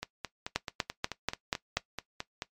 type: two click trains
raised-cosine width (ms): 0.2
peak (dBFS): -10 / -17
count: 6 / 12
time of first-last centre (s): 0.56-1.771 / 0.03-2.421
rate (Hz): 4.13 / 4.6
effects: noise-tail reverb RT60 0.1 s tail -17 dB re dry + MP3 96 kbps